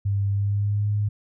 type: tone with pitch glide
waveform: sine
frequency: 99.9 to 103.84 Hz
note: G2 to G#2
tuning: +33 to 0 cents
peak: -20 dBFS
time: 0.05-1.09 s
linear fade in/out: 10 ms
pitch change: +67 cents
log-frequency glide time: 0.3-0.88 s
effects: none